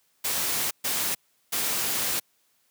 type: noise bursts at uneven times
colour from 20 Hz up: white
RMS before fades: -27 dBFS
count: 3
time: 0.24-0.71 / 0.84-1.15 / 1.52-2.2 s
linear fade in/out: 10 ms
effects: white hiss -68 dBFS RMS until 2.7 s + high-pass 100 Hz 12 dB/octave